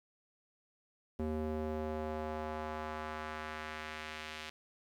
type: tone with band-pass filter sweep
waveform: square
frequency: 77.5 Hz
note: D#2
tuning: 6 cents flat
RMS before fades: -40 dBFS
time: 1.19-4.5 s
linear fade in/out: 5 ms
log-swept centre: 320 to 3000 Hz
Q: 1.1
effects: 11-bit